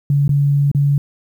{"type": "tone with dropouts", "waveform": "sine", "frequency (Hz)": 142.2, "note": "C#3", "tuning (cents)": 45, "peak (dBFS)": -11, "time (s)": [0.1, 0.98], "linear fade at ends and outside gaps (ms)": 2, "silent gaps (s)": [[0.279, 0.292], [0.715, 0.748]], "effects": ["8-bit"]}